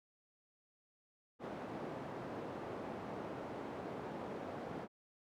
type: band-pass noise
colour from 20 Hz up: white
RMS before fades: -45 dBFS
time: 1.39-4.88 s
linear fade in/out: 50 ms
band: 140 to 640 Hz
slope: 12 dB/octave
effects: none